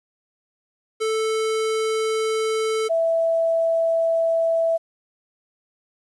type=tone pair in turn; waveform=square / sine; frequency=440 / 659.3 Hz; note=A4 / E5; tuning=0 / 0 cents; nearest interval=perfect fifth; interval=700 cents; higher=second; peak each=-21 / -17 dBFS; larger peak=second; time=1-2.89 / 2.89-4.78 s; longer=neither; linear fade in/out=20 ms; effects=resampled to 24000 Hz + 9-bit